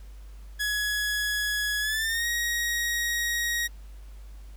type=tone with pitch glide; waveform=sawtooth; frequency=1682 to 1888 Hz; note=G#6 to A#6; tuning=+22 to +22 cents; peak=-22 dBFS; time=0.59-3.68 s; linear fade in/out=20 ms; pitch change=+200 cents; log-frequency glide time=1.8-2.27 s; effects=added 50 Hz sine -41 dBFS peak until 4.56 s + pink hiss -59 dBFS RMS until 4.56 s